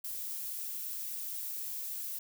violet noise, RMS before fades -39 dBFS, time 0.04-2.19 s, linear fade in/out 5 ms, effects none

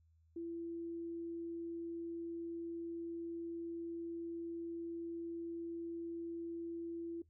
sine tone, 336.4 Hz, E4, 35 cents sharp, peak -40 dBFS, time 0.36-7.22 s, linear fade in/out 5 ms, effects noise-tail reverb RT60 0.1 s tail -17 dB re dry + added 81 Hz sine -67 dBFS peak until 7.29 s

